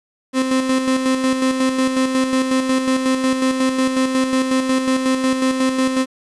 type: tone with tremolo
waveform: 35% pulse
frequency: 261 Hz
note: C4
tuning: 4 cents flat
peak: -12 dBFS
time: 0.33-6.06 s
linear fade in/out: 50 ms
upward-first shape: square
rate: 5.5 Hz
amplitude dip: 45%
effects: resampled to 24000 Hz + 8-bit

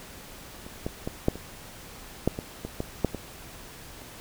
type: clicks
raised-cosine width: 2 ms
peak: -27 / -16 / -17 / -7 / -25 / -8 / -18 / -19 / -15 / -8 / -19 / -30 dBFS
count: 12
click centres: 0.665 / 0.865 / 1.075 / 1.284 / 1.356 / 2.276 / 2.389 / 2.65 / 2.804 / 3.047 / 3.147 / 4.019 s
effects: pink hiss -45 dBFS RMS until 4.2 s

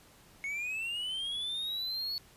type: linear sweep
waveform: triangle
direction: up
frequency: 2187 to 4435 Hz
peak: -32 dBFS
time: 0.44-2.18 s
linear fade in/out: 0 ms
effects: pink hiss -59 dBFS RMS until 2.36 s + resampled to 32000 Hz

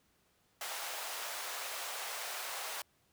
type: high-pass noise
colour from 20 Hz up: pink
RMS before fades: -41 dBFS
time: 0.61-2.82 s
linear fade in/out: 2 ms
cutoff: 610 Hz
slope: 24 dB/octave
effects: pink hiss -72 dBFS RMS until 3.12 s + high-pass 60 Hz 12 dB/octave

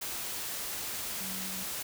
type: tone in noise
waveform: sine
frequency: 189.7 Hz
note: F#3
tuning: 43 cents sharp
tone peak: -43 dBFS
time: 1.2-1.64 s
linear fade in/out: 10 ms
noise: white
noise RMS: -37 dBFS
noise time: 0.01-1.83 s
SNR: -9 dB
effects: none

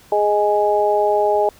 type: harmonic tone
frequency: 207.7 Hz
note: G#3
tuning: in tune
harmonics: 2 / 3 / 4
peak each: -18 / -18 / -18 dBFS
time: 0.12-1.49 s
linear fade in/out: 2 ms
effects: pink hiss -48 dBFS RMS until 1.59 s

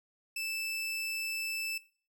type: tone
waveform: sawtooth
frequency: 2638 Hz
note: E7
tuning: 1 cent sharp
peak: -31 dBFS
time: 0.36-1.78 s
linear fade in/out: 5 ms
effects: noise-tail reverb RT60 0.4 s tail -17 dB re dry

